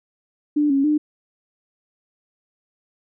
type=tone with pitch steps; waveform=sine; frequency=295.9 / 275.2 / 300.9 Hz; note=D4 / C#4 / D4; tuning=+13 / -12 / +42 cents; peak=-15 dBFS; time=0.56-0.98 s; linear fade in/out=10 ms; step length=140 ms; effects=none